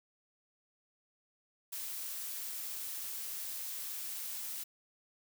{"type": "noise", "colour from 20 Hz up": "blue", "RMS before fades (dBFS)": -41, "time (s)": [1.72, 4.64], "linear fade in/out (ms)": 10, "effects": []}